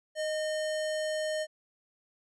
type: tone with sample-and-hold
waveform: sine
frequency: 620 Hz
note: D#5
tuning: 6 cents flat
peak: -29 dBFS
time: 0.15-1.47 s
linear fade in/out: 50 ms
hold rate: 2450 Hz
effects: resampled to 22050 Hz